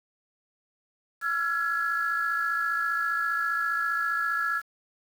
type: tone cluster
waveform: sine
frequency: 1345 / 1400 / 1682 Hz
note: E6 / F6 / G#6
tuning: +34 / +4 / +22 cents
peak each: -28 / -32 / -27 dBFS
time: 1.21-4.62 s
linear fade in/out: 50 ms
effects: tanh soft clip ceiling -17 dBFS + 8-bit